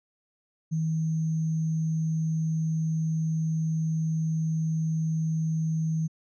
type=tone with sample-and-hold; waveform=sine; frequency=160 Hz; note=D#3; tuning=49 cents sharp; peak=-24 dBFS; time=0.71-6.08 s; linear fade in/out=20 ms; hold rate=6300 Hz; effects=resampled to 16000 Hz